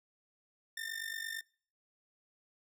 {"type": "tone with amplitude modulation", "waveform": "sawtooth", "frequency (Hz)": 1804, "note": "A6", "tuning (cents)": 43, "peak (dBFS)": -32, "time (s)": [0.77, 1.41], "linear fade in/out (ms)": 5, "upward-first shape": "sine", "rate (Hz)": 48.8, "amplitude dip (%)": 80, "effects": ["noise-tail reverb RT60 0.5 s tail -25 dB re dry"]}